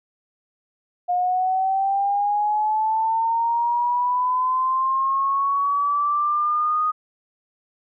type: linear sweep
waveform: sine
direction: up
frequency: 711 to 1244.5 Hz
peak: -18 dBFS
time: 1.08-6.92 s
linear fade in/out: 20 ms
effects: none